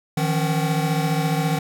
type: tone cluster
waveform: square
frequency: 156.2 / 170.9 / 272.5 / 757 Hz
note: D#3 / F3 / C#4 / F#5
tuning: +7 / -37 / -29 / +39 cents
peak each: -22 / -27 / -30 / -29 dBFS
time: 0.17-1.59 s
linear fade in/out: 5 ms
effects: none